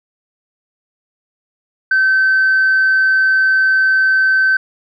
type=tone; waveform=sine; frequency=1540 Hz; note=G6; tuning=31 cents flat; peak=-8 dBFS; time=1.91-4.57 s; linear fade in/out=5 ms; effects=tanh soft clip ceiling -7 dBFS